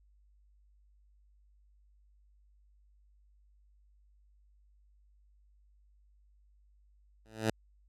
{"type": "tone with exponential growth", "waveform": "10% pulse", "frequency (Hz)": 110.3, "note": "A2", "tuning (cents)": 5, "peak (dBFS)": -17, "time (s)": [7.25, 7.5], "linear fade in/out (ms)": 5, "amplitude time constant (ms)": 54, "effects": ["added 50 Hz sine -62 dBFS peak until 7.88 s", "low-pass 11000 Hz 12 dB/octave"]}